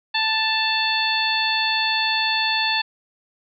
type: harmonic tone with a mistuned harmonic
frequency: 880 Hz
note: A5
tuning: in tune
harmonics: 1 / 2 / 3 / 4 / 5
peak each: -25 / -25 / -25 / -25 / -25 dBFS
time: 0.14-2.82 s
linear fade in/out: 10 ms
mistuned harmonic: 3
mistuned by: +17 cents
effects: none